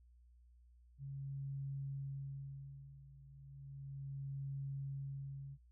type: tone with tremolo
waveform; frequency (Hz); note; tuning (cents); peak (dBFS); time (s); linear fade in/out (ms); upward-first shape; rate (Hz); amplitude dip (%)
sine; 137.8; C#3; -10; -40; 0.98-5.58; 50; sine; 0.34; 85
effects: added 60 Hz sine -62 dBFS peak until 5.71 s